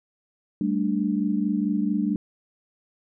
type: chord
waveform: sine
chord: G suspended second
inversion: none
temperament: just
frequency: 196 / 220.5 / 294 Hz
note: G3 / A3 / D4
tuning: 0 / +4 / +2 cents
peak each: -25 / -26 / -26 dBFS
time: 0.61-2.16 s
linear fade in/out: 2 ms
effects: none